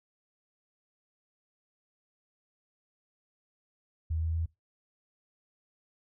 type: tone with pitch steps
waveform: sine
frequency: 80.2 / 81.18 / 82.17 Hz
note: E2 / E2 / E2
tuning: -47 / -26 / -5 cents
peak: -28 dBFS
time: 4.1-4.46 s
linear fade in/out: 10 ms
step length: 120 ms
effects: noise-tail reverb RT60 0.2 s tail -21 dB re dry

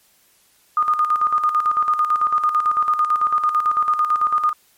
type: tone with tremolo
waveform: sine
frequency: 1225 Hz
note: D#6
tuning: 27 cents flat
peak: -13 dBFS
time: 0.77-4.53 s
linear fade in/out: 2 ms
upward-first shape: square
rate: 9 Hz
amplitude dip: 60%
effects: white hiss -57 dBFS RMS until 4.77 s + MP3 64 kbps

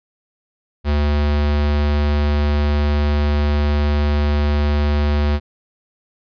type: tone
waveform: square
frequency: 73.42 Hz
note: D2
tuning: in tune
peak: -15 dBFS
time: 0.84-5.4 s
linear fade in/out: 50 ms
effects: resampled to 11025 Hz

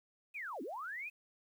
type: linear two-way sweep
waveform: sine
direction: down then up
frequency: 2585 to 233.2 to 2585 Hz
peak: -40 dBFS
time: 0.34-1.1 s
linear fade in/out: 20 ms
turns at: 0.62 s
effects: 11-bit

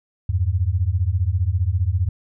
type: beating tone pair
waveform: sine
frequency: 83.4 / 98.4 Hz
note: E2 / G2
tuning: +21 / +7 cents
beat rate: 15 Hz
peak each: -20 / -20 dBFS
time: 0.29-2.09 s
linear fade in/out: 5 ms
effects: none

